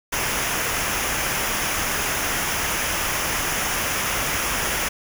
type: noise with comb filter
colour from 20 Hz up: pink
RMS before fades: -24 dBFS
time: 0.12-4.89 s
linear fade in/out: 10 ms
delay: 0.24 ms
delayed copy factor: -0.6
effects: none